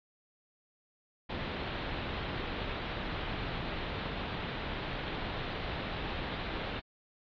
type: low-pass noise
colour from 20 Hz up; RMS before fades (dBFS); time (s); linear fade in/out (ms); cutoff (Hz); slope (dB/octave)
pink; -38; 1.29-6.8; 10; 4000; 48
effects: AAC 32 kbps